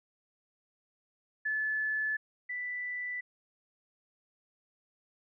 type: tone pair in turn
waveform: sine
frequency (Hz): 1731 / 1979.1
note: A6 / B6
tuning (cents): -29 / +3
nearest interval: major second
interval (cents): 232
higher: second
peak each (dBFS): -29 / -34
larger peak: first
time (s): 1.45-2.17 / 2.49-3.21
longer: neither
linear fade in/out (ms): 10
effects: none